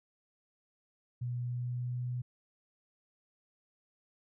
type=tone with pitch glide; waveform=sine; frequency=122.2 to 123.76 Hz; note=B2 to B2; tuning=-18 to +4 cents; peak=-33 dBFS; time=1.21-2.22 s; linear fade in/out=10 ms; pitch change=+22 cents; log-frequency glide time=1.4-2.03 s; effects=none